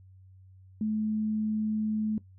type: tone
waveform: sine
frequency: 215.5 Hz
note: A3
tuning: 36 cents flat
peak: -26 dBFS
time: 0.81-2.18 s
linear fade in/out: 2 ms
effects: noise-tail reverb RT60 0.1 s tail -17 dB re dry + added 94 Hz sine -51 dBFS peak until 2.38 s